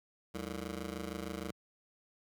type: ring-modulated tone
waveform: 15% pulse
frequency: 130.81 Hz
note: C3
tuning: in tune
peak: -29 dBFS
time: 0.34-1.51 s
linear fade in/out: 5 ms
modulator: 52.2 Hz
effects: high-pass 80 Hz 12 dB/octave